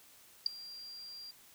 sine tone with ADSR envelope, 4755 Hz, D8, 21 cents sharp, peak -21 dBFS, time 0.46-1.31 s, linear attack 4 ms, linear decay 5 ms, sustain -24 dB, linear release 4 ms, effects white hiss -60 dBFS RMS until 1.54 s

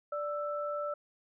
sine tone pair together, 587 / 1324.6 Hz, D5 / E6, -1 / +8 cents, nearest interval octave + major second, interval 1409 cents, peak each -34 / -37 dBFS, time 0.12-0.94 s, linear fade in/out 5 ms, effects none

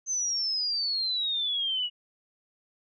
sine exponential sweep, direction down, 6272 to 2892 Hz, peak -26 dBFS, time 0.06-1.9 s, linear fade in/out 50 ms, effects none

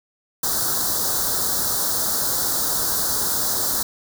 white band-stop noise, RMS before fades -22 dBFS, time 0.43-3.83 s, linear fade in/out 5 ms, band 1600 to 3900 Hz, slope 48 dB/octave, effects none

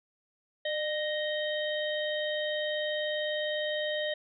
harmonic tone with a mistuned harmonic, 623 Hz, D#5, 2 cents sharp, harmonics 1 / 3 / 5 / 6, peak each -31 / -36 / -38 / -39 dBFS, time 0.65-4.14 s, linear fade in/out 5 ms, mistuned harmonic 1, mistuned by -52 cents, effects none

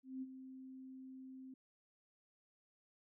sine tone with ADSR envelope, 261.6 Hz, C4, in tune, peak -40 dBFS, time 0.03-1.54 s, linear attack 190 ms, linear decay 36 ms, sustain -10 dB, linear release 4 ms, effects none

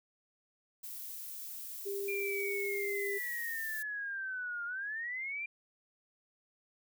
violet noise, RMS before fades -44 dBFS, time 0.83-3.83 s, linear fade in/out 10 ms
sine tone with pitch glide, 398.7 to 401.5 Hz, G4 to G4, +29 to +41 cents, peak -35 dBFS, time 1.85-3.19 s, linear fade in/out 20 ms, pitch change +12 cents, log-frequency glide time 2.32-2.91 s
sine linear two-way sweep, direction down then up, 2400 to 1396.9 to 2400 Hz, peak -36 dBFS, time 2.08-5.46 s, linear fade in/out 5 ms, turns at 4.65 s
effects none

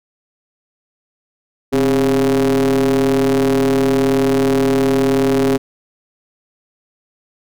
square ring-modulated tone, 70.9 Hz, C#2, 40 cents sharp, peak -10 dBFS, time 1.72-5.58 s, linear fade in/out 20 ms, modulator 335 Hz, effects none

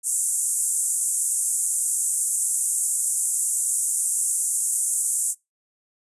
white band-pass noise, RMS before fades -24 dBFS, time 0.03-5.35 s, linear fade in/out 50 ms, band 7400 to 10000 Hz, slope 48 dB/octave, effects noise-tail reverb RT60 0.2 s tail -23 dB re dry + resampled to 32000 Hz

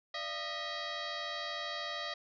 sine tone with frequency modulation, 1318.5 Hz, E6, in tune, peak -36 dBFS, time 0.14-2.14 s, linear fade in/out 5 ms, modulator 636 Hz, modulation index 5.2, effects none

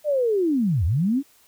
sine linear two-way sweep, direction down then up, 616 to 73.42 to 293.1 Hz, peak -18 dBFS, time 0.04-1.23 s, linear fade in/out 50 ms, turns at 0.85 s, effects white hiss -57 dBFS RMS until 1.47 s

